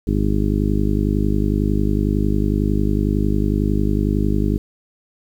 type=harmonic tone; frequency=51 Hz; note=G#1; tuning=31 cents flat; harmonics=1 / 2 / 3 / 4 / 5 / 6 / 7 / 8; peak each=-20 / -23 / -25 / -22 / -27 / -24 / -30 / -29 dBFS; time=0.07-4.58 s; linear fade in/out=5 ms; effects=8-bit